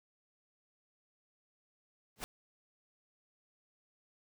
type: noise with exponential growth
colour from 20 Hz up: pink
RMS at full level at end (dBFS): -35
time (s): 2.16-2.24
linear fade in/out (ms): 0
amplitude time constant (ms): 16
effects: none